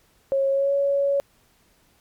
sine tone with pitch glide, 545 to 559.7 Hz, C#5 to C#5, -29 to +17 cents, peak -18 dBFS, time 0.32-1.2 s, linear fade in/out 0 ms, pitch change +46 cents, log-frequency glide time 0.5-0.73 s, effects pink hiss -61 dBFS RMS until 2 s + MP3 96 kbps

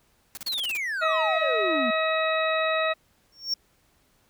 white noise bursts, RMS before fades -37 dBFS, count 8, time 0.35-0.771 s, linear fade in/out 0 ms, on 22 ms, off 35 ms
triangle exponential sweep, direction down, 4500 to 220 Hz, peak -25 dBFS, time 0.46-1.91 s, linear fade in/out 10 ms
harmonic tone, 638 Hz, D#5, 43 cents sharp, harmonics 1 / 2 / 3 / 4 / 6, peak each -25 / -28 / -30 / -31 / -33 dBFS, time 1.01-2.94 s, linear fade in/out 20 ms
triangle tone with exponential growth, 5500 Hz, F8, 27 cents flat, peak -20 dBFS, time 3.32-3.54 s, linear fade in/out 5 ms, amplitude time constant 46 ms
effects pink hiss -65 dBFS RMS until 4.29 s

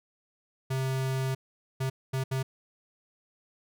square tone bursts at uneven times, 132.2 Hz, C3, 18 cents sharp, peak -28 dBFS, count 4, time 0.7-1.35 / 1.8-1.9 / 2.13-2.24 / 2.31-2.43 s, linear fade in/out 10 ms, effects none

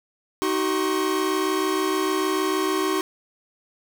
45% pulse tone cluster, 313.4 / 380 / 1081 Hz, D#4 / F#4 / C#6, +13 / +46 / -44 cents, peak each -26 / -24 / -28 dBFS, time 0.42-3.01 s, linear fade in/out 0 ms, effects none

